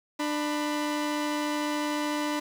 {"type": "tone pair together", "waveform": "sawtooth", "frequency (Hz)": [297.7, 989], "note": ["D4", "B5"], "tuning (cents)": [24, 2], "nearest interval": "octave + major sixth", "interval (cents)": 2078, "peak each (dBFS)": [-24, -30], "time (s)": [0.19, 2.4], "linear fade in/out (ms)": 10, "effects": ["low-pass 8000 Hz 12 dB/octave", "8-bit"]}